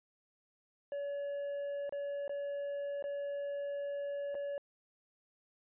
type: tone with dropouts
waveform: triangle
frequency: 568 Hz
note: C#5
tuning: 42 cents sharp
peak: -34 dBFS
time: 0.92-4.58 s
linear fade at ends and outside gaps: 1 ms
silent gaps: 1.894-1.924 / 2.279-2.294 / 3.025-3.04 / 4.345-4.351 s
effects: resampled to 8000 Hz